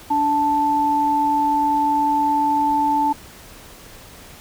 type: tone pair together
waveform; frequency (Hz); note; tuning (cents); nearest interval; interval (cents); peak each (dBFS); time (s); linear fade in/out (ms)
sine; 290.3 / 880; D4 / A5; -20 / 0; octave + perfect fifth; 1920; -23 / -16; 0.1-3.13; 10
effects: pink hiss -42 dBFS RMS until 4.4 s